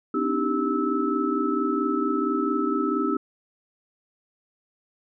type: tone cluster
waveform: sine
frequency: 253.1 / 290.2 / 314.6 / 392 / 1306 Hz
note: B3 / D4 / D#4 / G4 / E6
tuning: +43 / -21 / +19 / 0 / -17 cents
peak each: -28 dBFS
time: 0.14-3.17 s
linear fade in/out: 5 ms
effects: none